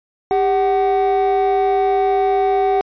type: tone pair together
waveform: triangle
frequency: 397.7 / 750.8 Hz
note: G4 / F#5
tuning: +25 / +25 cents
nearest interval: major seventh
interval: 1100 cents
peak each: -13 dBFS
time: 0.31-2.81 s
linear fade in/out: 0 ms
effects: tanh soft clip ceiling -8 dBFS + resampled to 11025 Hz